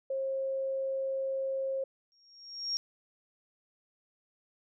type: tone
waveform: sine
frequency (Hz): 536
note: C5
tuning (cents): +42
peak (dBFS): -30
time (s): 0.1-1.84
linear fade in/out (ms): 5
type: tone with exponential growth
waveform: sine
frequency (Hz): 5570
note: F8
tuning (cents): -5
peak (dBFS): -27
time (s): 2.12-2.77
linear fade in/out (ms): 0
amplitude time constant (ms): 140
effects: none